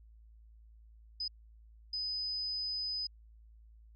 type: tone bursts at uneven times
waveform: sine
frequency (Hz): 5010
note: D#8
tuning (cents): +11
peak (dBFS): -34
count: 2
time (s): 1.2-1.28 / 1.93-3.07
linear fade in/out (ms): 5
effects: added 55 Hz sine -55 dBFS peak until 3.95 s